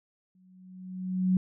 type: tone with exponential growth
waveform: sine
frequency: 185 Hz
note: F#3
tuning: in tune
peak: -19 dBFS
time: 0.35-1.37 s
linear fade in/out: 2 ms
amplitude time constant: 220 ms
effects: none